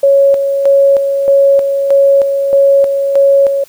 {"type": "tone with tremolo", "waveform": "sine", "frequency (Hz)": 554, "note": "C#5", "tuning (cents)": -1, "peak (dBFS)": -4, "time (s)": [0.03, 3.64], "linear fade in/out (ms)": 5, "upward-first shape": "square", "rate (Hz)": 1.6, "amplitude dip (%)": 50, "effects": ["white hiss -43 dBFS RMS until 3.68 s"]}